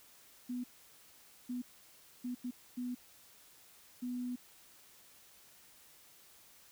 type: tone bursts at uneven times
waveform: sine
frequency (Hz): 247.1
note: B3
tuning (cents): +1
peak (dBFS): -36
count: 6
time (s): 0.49-0.64 / 1.49-1.62 / 2.24-2.35 / 2.44-2.51 / 2.77-2.95 / 4.02-4.36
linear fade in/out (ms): 10
effects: white hiss -61 dBFS RMS until 6.71 s